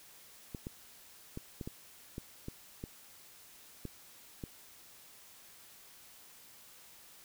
clicks, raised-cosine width 3 ms, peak -27 dBFS, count 10, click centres 0.548 / 0.669 / 1.374 / 1.612 / 1.675 / 2.181 / 2.484 / 2.839 / 3.853 / 4.438 s, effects white hiss -57 dBFS RMS until 7.24 s

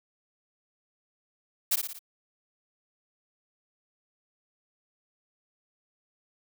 blue noise with echo, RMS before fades -24 dBFS, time 1.71-1.76 s, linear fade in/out 10 ms, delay 58 ms, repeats 4, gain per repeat -5 dB, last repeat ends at 1.992 s, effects none

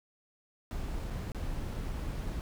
brown noise with dropouts, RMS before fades -36 dBFS, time 0.71-2.41 s, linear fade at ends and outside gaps 0 ms, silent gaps 1.101-1.106 / 1.318-1.347 s, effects none

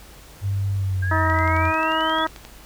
sine tone with pitch glide, 98.9 to 87.6 Hz, G2 to F2, +16 to +6 cents, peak -20 dBFS, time 0.41-1.73 s, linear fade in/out 50 ms, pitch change -210 cents, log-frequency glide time 0.74-1.33 s
sine exponential sweep, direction up, 1596 to 3446 Hz, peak -27 dBFS, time 1.02-2.25 s, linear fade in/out 10 ms
harmonic tone, 318.7 Hz, D#4, 42 cents sharp, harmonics 1 / 2 / 3 / 4 / 5 / 6, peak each -28 / -27 / -24 / -24 / -28 / -31 dBFS, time 1.11-2.27 s, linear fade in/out 5 ms
click train, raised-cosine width 0.2 ms, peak -21 dBFS, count 14, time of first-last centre 1.3-2.45 s, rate 11.3 Hz
effects added 50 Hz sine -46 dBFS peak until 2.65 s + pink hiss -46 dBFS RMS until 2.65 s

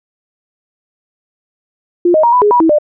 sine tone with pitch steps, 349.8 / 623 / 943 / 992 / 415.5 / 972 / 324.5 / 599 Hz, F4 / D#5 / A#5 / B5 / G#4 / B5 / E4 / D5, +3 / +2 / +20 / +7 / +1 / -28 / -27 / +34 cents, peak -6 dBFS, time 2.05-2.786 s, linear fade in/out 5 ms, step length 92 ms, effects none

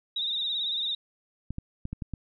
sine tone with vibrato, 3729 Hz, A#7, in tune, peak -27 dBFS, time 0.16-0.95 s, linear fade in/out 5 ms, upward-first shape sine, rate 18 Hz, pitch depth 69 cents each way
clicks, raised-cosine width 5 ms, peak -21 dBFS, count 6, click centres 1.506 / 1.584 / 1.854 / 1.93 / 2.022 / 2.137 s
effects none

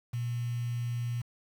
sine tone with quantisation, 120 Hz, B2, 49 cents flat, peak -30 dBFS, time 0.13-1.22 s, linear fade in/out 10 ms, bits 8, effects none

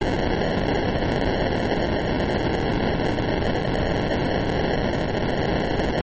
white noise with sample-and-hold, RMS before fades -22 dBFS, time 0.01-6.01 s, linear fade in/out 2 ms, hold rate 1225 Hz, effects low-pass 4000 Hz 12 dB/octave + MP3 32 kbps

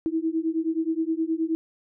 sine beating tone pair, 319 / 328.5 Hz, D#4 / E4, +43 / -6 cents, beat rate 9.5 Hz, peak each -26 dBFS, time 0.06-1.55 s, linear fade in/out 0 ms, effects none

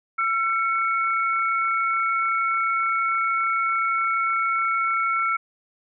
sine tone pair together, 1348.3 / 2217 Hz, E6 / C#7, +39 / 0 cents, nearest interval major sixth, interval 861 cents, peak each -21 / -26 dBFS, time 0.18-5.37 s, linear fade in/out 10 ms, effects none

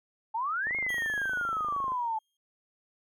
sine exponential two-way sweep, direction up then down, 861 to 2174 to 861 Hz, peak -28 dBFS, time 0.34-2.19 s, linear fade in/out 10 ms, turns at 0.76 s
click train, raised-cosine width 1 ms, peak -29 dBFS, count 33, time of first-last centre 0.67-1.92 s, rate 25.6 Hz
sawtooth tone with exponential decay, 3228 Hz, G#7, 50 cents flat, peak -37 dBFS, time 0.89-2.37 s, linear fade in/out 2 ms, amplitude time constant 320 ms
effects none

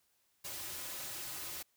white noise with comb filter, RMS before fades -43 dBFS, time 0.44-1.63 s, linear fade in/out 10 ms, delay 4.4 ms, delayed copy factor -0.6, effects white hiss -75 dBFS RMS until 1.76 s

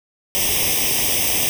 white noise with comb filter, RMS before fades -19 dBFS, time 0.35-1.49 s, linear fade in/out 0 ms, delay 0.35 ms, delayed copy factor +1, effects none

